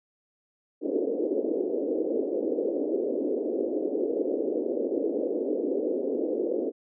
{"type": "band-pass noise", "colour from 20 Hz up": "white", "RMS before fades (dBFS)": -28, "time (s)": [0.81, 6.72], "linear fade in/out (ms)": 50, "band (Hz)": [270, 510], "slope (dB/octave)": 48, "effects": []}